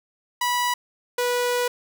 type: tone pair in turn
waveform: sawtooth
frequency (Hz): 979 / 489.5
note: B5 / B4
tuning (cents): -15 / -15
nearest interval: octave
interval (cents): 1200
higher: first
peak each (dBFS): -17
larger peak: neither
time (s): 0.41-0.74 / 1.18-1.68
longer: second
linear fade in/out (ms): 5
effects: none

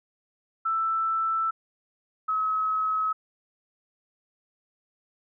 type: tone pair in turn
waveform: sine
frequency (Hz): 1325 / 1282.8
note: E6 / E6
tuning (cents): +9 / -48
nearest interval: minor second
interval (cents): 57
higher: first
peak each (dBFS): -23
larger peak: neither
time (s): 0.65-1.51 / 2.28-3.13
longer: first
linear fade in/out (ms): 10
effects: none

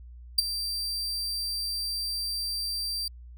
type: tone with ADSR envelope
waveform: 40% pulse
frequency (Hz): 4699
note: D8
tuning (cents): 0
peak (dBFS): -14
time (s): 0.38-3.08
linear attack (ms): 8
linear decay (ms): 16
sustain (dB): -14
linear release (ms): 3
effects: added 60 Hz sine -43 dBFS peak until 3.37 s

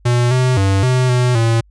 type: tone with pitch steps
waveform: square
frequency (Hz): 121.3 / 127.7 / 97.3 / 127.5 / 124.4 / 114.6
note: B2 / C3 / G2 / C3 / B2 / A#2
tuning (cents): -31 / -42 / -12 / -44 / +13 / -29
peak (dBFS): -12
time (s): 0.05-1.61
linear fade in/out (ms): 10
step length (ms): 260
effects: added 50 Hz sine -46 dBFS peak until 1.7 s + resampled to 22050 Hz

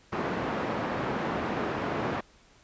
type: band-pass noise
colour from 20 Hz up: pink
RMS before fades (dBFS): -31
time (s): 0.12-2.21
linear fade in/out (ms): 10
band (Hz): 170 to 1500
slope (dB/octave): 12
effects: pink hiss -59 dBFS RMS until 2.63 s + resampled to 16000 Hz

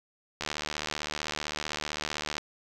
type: click train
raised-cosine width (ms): 0.2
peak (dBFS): -14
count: 150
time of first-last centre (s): 0.41-2.381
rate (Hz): 75.6
effects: none

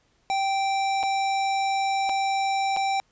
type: tone with dropouts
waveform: square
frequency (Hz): 781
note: G5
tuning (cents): -7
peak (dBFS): -23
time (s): 0.3-3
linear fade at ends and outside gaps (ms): 0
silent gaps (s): 1.03-1.035 / 2.092-2.095 / 2.764-2.77
effects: pink hiss -66 dBFS RMS until 3.11 s + resampled to 16000 Hz

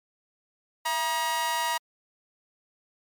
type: tone with amplitude modulation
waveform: sawtooth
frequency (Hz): 952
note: A#5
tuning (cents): +36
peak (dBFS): -18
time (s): 0.85-1.78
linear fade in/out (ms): 10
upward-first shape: sine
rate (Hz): 281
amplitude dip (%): 75
effects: MP3 96 kbps

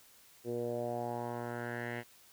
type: tone with low-pass filter sweep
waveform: 10% pulse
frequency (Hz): 119.4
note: A#2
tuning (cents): +42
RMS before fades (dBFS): -38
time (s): 0.44-2.04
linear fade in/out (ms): 50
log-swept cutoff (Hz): 410 to 2300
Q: 3.6
effects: white hiss -61 dBFS RMS until 2.32 s

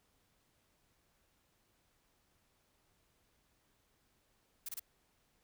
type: noise bursts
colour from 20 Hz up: blue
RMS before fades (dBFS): -42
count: 3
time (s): 4.66-4.796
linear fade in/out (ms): 5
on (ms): 28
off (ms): 26
effects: pink hiss -75 dBFS RMS until 5.43 s

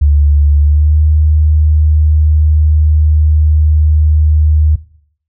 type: tone with pitch glide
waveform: sine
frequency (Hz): 72.8 to 76.6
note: D2 to D#2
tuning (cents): -15 to -27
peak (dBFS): -5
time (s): 0.01-4.76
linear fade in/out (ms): 10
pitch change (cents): +88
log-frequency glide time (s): 0.58-1
effects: noise-tail reverb RT60 0.6 s tail -18 dB re dry

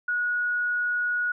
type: tone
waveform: sine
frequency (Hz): 1456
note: F#6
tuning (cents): -28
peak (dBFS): -23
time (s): 0.08-1.32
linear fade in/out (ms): 5
effects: none

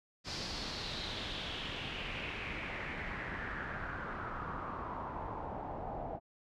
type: noise with low-pass filter sweep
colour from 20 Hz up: pink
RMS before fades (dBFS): -41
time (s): 0.24-6.2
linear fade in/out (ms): 50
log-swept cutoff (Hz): 5100 to 710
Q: 3.8
effects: none

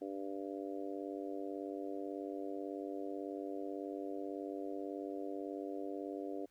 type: harmonic tone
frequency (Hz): 98.2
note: G2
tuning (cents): +4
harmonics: 3 / 4 / 5 / 6 / 7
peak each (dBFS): -43 / -45 / -47 / -49 / -50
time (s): 0.01-6.46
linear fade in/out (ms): 10
effects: pink hiss -75 dBFS RMS until 6.5 s

